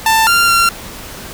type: tone with pitch steps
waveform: sawtooth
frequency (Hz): 889 / 1388 / 1374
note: A5 / F6 / F6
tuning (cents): +18 / -11 / -29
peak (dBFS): -5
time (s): 0.06-0.69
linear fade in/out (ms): 2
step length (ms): 210
effects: pink hiss -30 dBFS RMS until 1.33 s